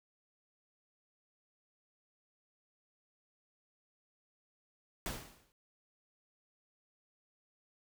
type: noise with exponential decay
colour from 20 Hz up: pink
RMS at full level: -37 dBFS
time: 5.06-5.52 s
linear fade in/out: 1 ms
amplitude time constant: 100 ms
effects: none